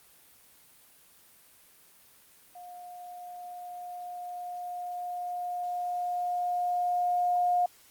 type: tone with level ramp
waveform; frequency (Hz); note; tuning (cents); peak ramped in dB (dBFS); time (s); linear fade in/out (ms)
sine; 713; F5; +36; -43 to -22; 2.55-7.66; 5
effects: white hiss -58 dBFS RMS until 7.9 s + Opus 32 kbps